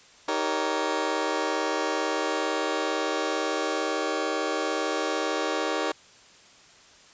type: chord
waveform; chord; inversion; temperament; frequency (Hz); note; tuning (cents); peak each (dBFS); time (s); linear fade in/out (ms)
20% pulse; Eb dominant seventh; none; just; 311.1 / 388.9 / 466.7 / 560; Eb4 / G4 / Bb4 / Db5; 0 / -14 / +2 / +18; -26; 0.28-5.92; 5
effects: white hiss -53 dBFS RMS until 7.13 s + resampled to 16000 Hz